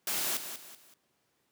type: noise with echo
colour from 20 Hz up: white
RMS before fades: -32 dBFS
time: 0.07-0.37 s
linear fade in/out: 2 ms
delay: 190 ms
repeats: 3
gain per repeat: -9 dB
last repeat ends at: 0.94 s
effects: pink hiss -74 dBFS RMS until 1.51 s + high-pass 150 Hz 12 dB/octave